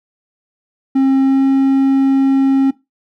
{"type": "tone with pitch glide", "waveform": "triangle", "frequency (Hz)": [268.2, 270.1], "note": ["C4", "C#4"], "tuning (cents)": [43, -45], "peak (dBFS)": -7, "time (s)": [0.95, 2.71], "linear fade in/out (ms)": 10, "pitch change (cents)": 12, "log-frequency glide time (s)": [1.23, 1.45], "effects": ["noise-tail reverb RT60 0.2 s tail -18 dB re dry"]}